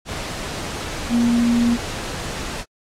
sine tone in noise, 236.8 Hz, A#3, 27 cents sharp, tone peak -14 dBFS, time 1.09-1.78 s, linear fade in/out 50 ms, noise pink, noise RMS -29 dBFS, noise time 0.05-2.65 s, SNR +12 dB, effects low-pass 8000 Hz 12 dB/octave + AAC 48 kbps

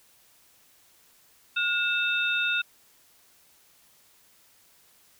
sine tone cluster, 1434 / 2644 / 3674 Hz, F6 / E7 / A#7, +45 / +5 / -26 cents, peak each -27 / -27 / -30 dBFS, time 1.56-2.62 s, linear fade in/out 10 ms, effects white hiss -60 dBFS RMS until 5.19 s

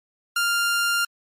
sawtooth tone, 1396.9 Hz, F6, in tune, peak -16 dBFS, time 0.36-1.05 s, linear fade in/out 5 ms, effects MP3 64 kbps

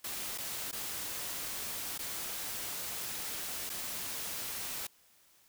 white noise with dropouts, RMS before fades -39 dBFS, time 0.04-4.87 s, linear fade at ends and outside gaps 5 ms, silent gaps 0.378-0.382 / 0.714-0.727 / 1.979-1.99 / 3.695-3.699 s, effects white hiss -65 dBFS RMS until 5.48 s

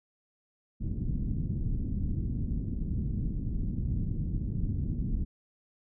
pink low-pass noise, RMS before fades -31 dBFS, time 0.8-5.25 s, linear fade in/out 20 ms, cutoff 240 Hz, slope 24 dB/octave, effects none

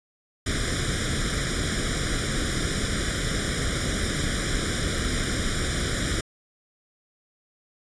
pink noise with comb filter, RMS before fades -26 dBFS, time 0.46-6.21 s, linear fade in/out 5 ms, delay 0.56 ms, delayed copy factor +1, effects resampled to 22050 Hz

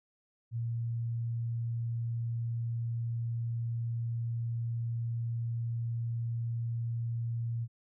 sine tone, 116.54 Hz, A#2, in tune, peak -31 dBFS, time 0.51-7.68 s, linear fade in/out 50 ms, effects none

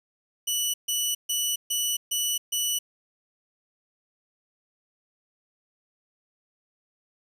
15% pulse tone bursts, 2960 Hz, F#7, in tune, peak -17 dBFS, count 6, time 0.47-2.79 s, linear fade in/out 10 ms, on 270 ms, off 140 ms, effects 9-bit

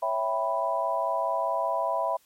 sine chord, C# half-diminished seventh, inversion none, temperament equal, 554.4 / 659.3 / 784 / 987.8 Hz, C#5 / E5 / G5 / B5, 0 / 0 / 0 / 0 cents, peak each -33 / -28 / -33 / -28 dBFS, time 0.02-2.17 s, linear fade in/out 10 ms, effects white hiss -63 dBFS RMS until 2.25 s + MP3 64 kbps

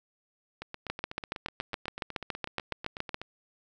two click trains, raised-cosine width 0.3 ms, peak -22 / -15 dBFS, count 22 / 17, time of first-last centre 0.62-3.216 / 0.9-3.144 s, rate 8.09 / 7.13 Hz, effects none

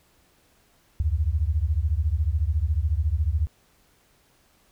sine beating tone pair, 71.1 / 85.1 Hz, C#2 / F2, +45 / -44 cents, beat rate 14 Hz, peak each -23 / -24 dBFS, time 1-3.47 s, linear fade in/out 0 ms, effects pink hiss -62 dBFS RMS until 4.71 s

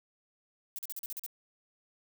violet noise bursts, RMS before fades -39 dBFS, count 8, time 0.76-1.263 s, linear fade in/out 0 ms, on 27 ms, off 41 ms, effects none

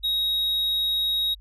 triangle tone, 3788 Hz, A#7, 27 cents sharp, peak -20 dBFS, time 0.03-1.35 s, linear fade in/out 20 ms, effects added 49 Hz sine -44 dBFS peak until 1.4 s + resampled to 32000 Hz

